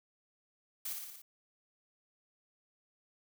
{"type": "noise with echo", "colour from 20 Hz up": "blue", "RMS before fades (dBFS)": -39, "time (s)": [0.85, 0.93], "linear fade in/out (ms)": 5, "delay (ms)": 58, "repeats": 5, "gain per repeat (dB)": -3, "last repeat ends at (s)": 1.22, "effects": []}